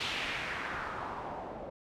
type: noise with low-pass filter sweep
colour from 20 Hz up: white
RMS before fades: -38 dBFS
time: 0-1.7 s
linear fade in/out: 10 ms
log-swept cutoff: 3300 to 560 Hz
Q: 2
effects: none